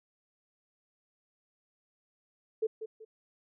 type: tone with echo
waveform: sine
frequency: 440 Hz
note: A4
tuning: in tune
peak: -26 dBFS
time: 2.62-2.67 s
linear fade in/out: 10 ms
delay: 190 ms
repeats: 2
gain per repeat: -10 dB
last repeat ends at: 3.05 s
effects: none